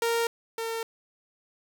sawtooth tone pair in turn, 463.8 / 454.3 Hz, A#4 / A#4, -9 / -45 cents, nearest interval unison, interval 36 cents, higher first, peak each -20 / -26 dBFS, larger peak first, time 0.02-0.27 / 0.58-0.83 s, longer neither, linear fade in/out 2 ms, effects none

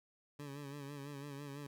20% pulse tone with vibrato, 142.1 Hz, C#3, 43 cents sharp, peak -40 dBFS, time 0.39-1.67 s, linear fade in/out 5 ms, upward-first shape sine, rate 6 Hz, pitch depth 55 cents each way, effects none

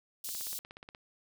white high-pass noise, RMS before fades -39 dBFS, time 0.24-0.59 s, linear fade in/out 5 ms, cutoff 3700 Hz, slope 24 dB/octave
click train, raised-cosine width 0.3 ms, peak -31 dBFS, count 12, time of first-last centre 0.29-0.949 s, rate 16.7 Hz
effects none

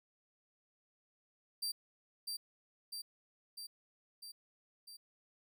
sawtooth tone with echo, 4699 Hz, D8, in tune, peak -33 dBFS, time 1.62-1.72 s, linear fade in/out 10 ms, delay 650 ms, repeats 5, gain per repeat -3 dB, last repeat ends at 4.97 s, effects none

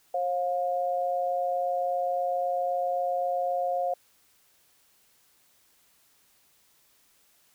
sine tone pair together, 538 / 710.3 Hz, C5 / F5, +48 / +29 cents, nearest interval perfect fourth, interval 481 cents, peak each -29 / -27 dBFS, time 0.14-3.94 s, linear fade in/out 5 ms, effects white hiss -64 dBFS RMS until 7.54 s

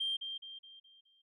sine tone with echo, 3175 Hz, G7, 21 cents sharp, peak -31 dBFS, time 0-0.17 s, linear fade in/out 10 ms, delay 210 ms, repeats 5, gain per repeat -7 dB, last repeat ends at 1.22 s, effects tanh soft clip ceiling -27 dBFS

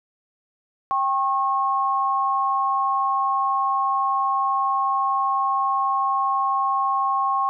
sine tone pair together, 788.8 / 1087 Hz, G5 / C#6, +11 / -34 cents, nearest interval tritone, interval 555 cents, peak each -24 / -20 dBFS, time 0.91-7.49 s, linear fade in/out 0 ms, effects none

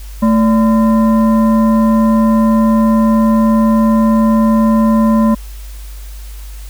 sine tone with frequency modulation, 221.3 Hz, A3, 10 cents sharp, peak -7 dBFS, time 0.22-5.35 s, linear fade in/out 10 ms, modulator 799 Hz, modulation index 0.53, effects added 50 Hz sine -26 dBFS peak until 6.69 s + white hiss -40 dBFS RMS until 6.69 s

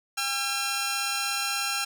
10% pulse tone pair together, 806.3 / 1356 Hz, G5 / E6, +49 / +49 cents, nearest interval major sixth, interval 900 cents, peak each -23 / -20 dBFS, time 0.17-1.85 s, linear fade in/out 10 ms, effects none

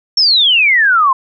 sine exponential sweep, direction down, 5530 to 1019 Hz, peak -7 dBFS, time 0.17-1.13 s, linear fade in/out 5 ms, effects none

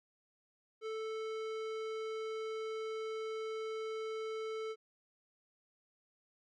sine tone with tanh clipping, 440 Hz, A4, in tune, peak -40 dBFS, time 0.81-4.76 s, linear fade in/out 50 ms, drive 18 dB, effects Opus 48 kbps

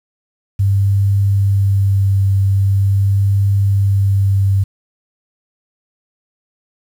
sine tone with vibrato, 98.5 Hz, G2, 9 cents sharp, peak -10 dBFS, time 0.59-4.64 s, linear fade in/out 10 ms, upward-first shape triangle, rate 0.43 Hz, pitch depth 17 cents each way, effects 7-bit

